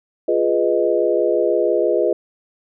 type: chord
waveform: sine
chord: F half-diminished seventh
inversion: none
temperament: equal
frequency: 349.2 / 415.3 / 493.9 / 622.3 Hz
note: F4 / Ab4 / Cb5 / Eb5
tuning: 0 / 0 / 0 / 0 cents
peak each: -20 dBFS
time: 0.28-2.13 s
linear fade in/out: 5 ms
effects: none